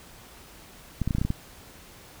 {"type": "clicks", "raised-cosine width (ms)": 5, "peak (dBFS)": -13, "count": 8, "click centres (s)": [1.017, 1.076, 1.108, 1.15, 1.184, 1.215, 1.25, 1.304], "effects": ["pink hiss -49 dBFS RMS until 2.2 s"]}